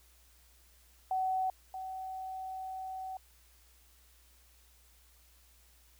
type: tone pair in turn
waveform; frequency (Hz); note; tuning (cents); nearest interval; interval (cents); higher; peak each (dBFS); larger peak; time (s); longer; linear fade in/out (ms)
sine; 753 / 756; F#5 / F#5; +30 / +37; unison; 7; second; -29 / -38; first; 1.11-1.5 / 1.74-3.17; second; 2
effects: added 60 Hz sine -63 dBFS peak until 5.99 s + white hiss -65 dBFS RMS until 5.99 s